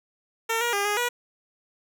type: tone with pitch steps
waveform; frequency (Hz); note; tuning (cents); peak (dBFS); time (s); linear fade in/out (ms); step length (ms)
10% pulse; 453.9 / 475.5 / 403.8 / 413.9 / 483.9; A#4 / A#4 / G#4 / G#4 / B4; -46 / +34 / -49 / -6 / -35; -15; 0.49-1.09; 10; 120
effects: none